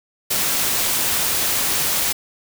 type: noise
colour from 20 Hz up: white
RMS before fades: -20 dBFS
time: 0.3-2.13 s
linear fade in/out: 10 ms
effects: none